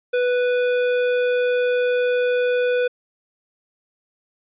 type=tone with hard clipping; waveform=triangle; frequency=493.9 Hz; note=B4; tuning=in tune; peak=-19 dBFS; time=0.13-2.88 s; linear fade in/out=10 ms; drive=18 dB; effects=resampled to 8000 Hz